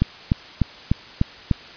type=click train; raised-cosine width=5 ms; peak=-4 dBFS; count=6; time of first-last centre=0.02-1.513 s; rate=3.35 Hz; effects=white hiss -41 dBFS RMS until 1.76 s + resampled to 11025 Hz